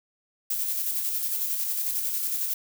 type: noise with tremolo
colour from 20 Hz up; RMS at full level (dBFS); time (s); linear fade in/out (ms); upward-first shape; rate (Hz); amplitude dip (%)
violet; -27; 0.5-2.54; 5; square; 11; 30
effects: none